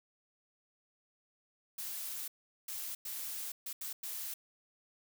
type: noise bursts at uneven times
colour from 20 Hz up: blue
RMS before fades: -41 dBFS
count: 6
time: 1.78-2.28 / 2.68-2.95 / 3.05-3.52 / 3.66-3.73 / 3.81-3.93 / 4.03-4.34 s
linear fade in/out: 5 ms
effects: none